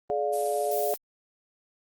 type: chord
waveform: sine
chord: D diminished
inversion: second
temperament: just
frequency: 422.9 / 587.3 / 704.8 Hz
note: Ab4 / D5 / F5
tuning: +31 / 0 / +16 cents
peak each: -29 dBFS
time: 0.1-0.94 s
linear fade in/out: 0 ms
type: noise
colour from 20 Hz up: violet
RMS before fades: -34 dBFS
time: 0.32-0.97 s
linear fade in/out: 20 ms
effects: Opus 32 kbps